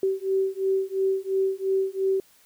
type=beating tone pair; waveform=sine; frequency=383.2 / 386.1 Hz; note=G4 / G4; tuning=-39 / -26 cents; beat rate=2.9 Hz; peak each=-25 / -25 dBFS; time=0.03-2.2 s; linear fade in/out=2 ms; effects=white hiss -58 dBFS RMS until 2.45 s